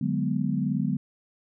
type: chord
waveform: sine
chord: G# half-diminished seventh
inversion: second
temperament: equal with one note detuned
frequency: 148.28 / 185 / 207.7 / 246.9 Hz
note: D3 / F#3 / G#3 / B3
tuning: +17 / 0 / 0 / 0 cents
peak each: -29 dBFS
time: 0.01-0.97 s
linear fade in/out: 5 ms
effects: none